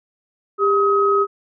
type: tone pair together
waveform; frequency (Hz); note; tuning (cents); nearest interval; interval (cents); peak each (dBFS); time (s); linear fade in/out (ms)
sine; 399.4 / 1268; G4 / D#6; +32 / +32; octave + minor sixth; 2000; -16; 0.58-1.27; 50
effects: none